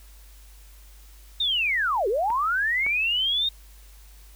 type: linear two-way sweep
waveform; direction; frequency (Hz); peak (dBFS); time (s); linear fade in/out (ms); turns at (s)
sine; down then up; 3729 to 370 to 3729; -21; 1.4-3.49; 5; 2.08
type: clicks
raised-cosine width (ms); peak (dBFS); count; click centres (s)
0.5; -24 / -21; 2; 2.303 / 2.865
effects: added 50 Hz sine -46 dBFS peak until 4.35 s + white hiss -55 dBFS RMS until 4.35 s